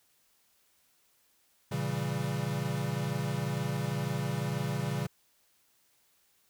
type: chord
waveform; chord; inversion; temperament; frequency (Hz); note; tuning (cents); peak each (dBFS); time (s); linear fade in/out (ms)
square; A# diminished seventh; none; equal with one note detuned; 116.54 / 138.59 / 164.81 / 196.56; A#2 / C#3 / E3 / G3; 0 / 0 / 0 / +5; -38 / -34 / -38 / -39; 1.71-5.07; 10
effects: white hiss -69 dBFS RMS until 6.49 s